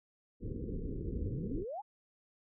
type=low-pass noise; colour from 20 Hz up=pink; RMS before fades=-39 dBFS; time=0.4-1.65 s; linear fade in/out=50 ms; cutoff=490 Hz; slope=96 dB/octave
type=exponential sweep; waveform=sine; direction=up; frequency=38.89 to 886 Hz; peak=-38 dBFS; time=1.06-1.82 s; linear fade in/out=20 ms
effects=none